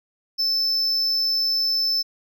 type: tone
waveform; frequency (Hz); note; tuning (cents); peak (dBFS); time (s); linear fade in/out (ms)
triangle; 5274; E8; 0; -18; 0.38-2.03; 20
effects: none